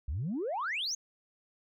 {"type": "exponential sweep", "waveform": "sine", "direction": "up", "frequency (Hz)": [61.1, 6710], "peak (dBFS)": -30, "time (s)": [0.08, 0.95], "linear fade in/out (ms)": 5, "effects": ["tanh soft clip ceiling -28 dBFS"]}